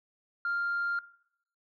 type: tone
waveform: sine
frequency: 1396.9 Hz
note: F6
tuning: in tune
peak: -27 dBFS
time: 0.45-0.99 s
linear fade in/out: 2 ms
effects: noise-tail reverb RT60 0.7 s tail -19 dB re dry + tanh soft clip ceiling -25 dBFS